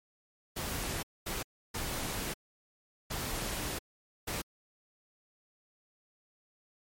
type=noise bursts at uneven times; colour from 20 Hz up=pink; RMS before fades=-36 dBFS; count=5; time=0.56-1.03 / 1.26-1.43 / 1.74-2.34 / 3.1-3.79 / 4.27-4.42 s; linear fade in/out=10 ms; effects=MP3 64 kbps